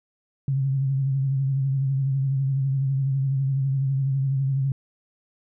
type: tone with vibrato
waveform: sine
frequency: 135.5 Hz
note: C#3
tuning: 39 cents flat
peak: -20 dBFS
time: 0.48-4.72 s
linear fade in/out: 2 ms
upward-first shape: triangle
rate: 12 Hz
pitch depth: 54 cents each way
effects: none